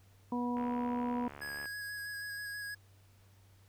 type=harmonic tone; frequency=243.5 Hz; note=B3; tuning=24 cents flat; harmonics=1 / 2 / 3 / 4; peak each=-33 / -42 / -45 / -39 dBFS; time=0.32-1.28 s; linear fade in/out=2 ms
type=click train; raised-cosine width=0.5 ms; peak=-32 dBFS; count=79; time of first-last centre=0.57-1.656 s; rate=71.8 Hz
type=tone with vibrato; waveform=square; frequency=1661.2 Hz; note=G#6; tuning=in tune; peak=-40 dBFS; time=1.41-2.75 s; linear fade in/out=10 ms; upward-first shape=square; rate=6.2 Hz; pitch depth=12 cents each way
effects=added 97 Hz sine -60 dBFS peak until 3.68 s + pink hiss -68 dBFS RMS until 3.68 s